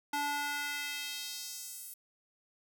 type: tone with high-pass filter sweep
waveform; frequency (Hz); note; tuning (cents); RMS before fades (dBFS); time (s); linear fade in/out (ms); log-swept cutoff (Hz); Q
square; 290; D4; -22; -38; 0.13-1.94; 5; 700 to 11000; 1.4
effects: none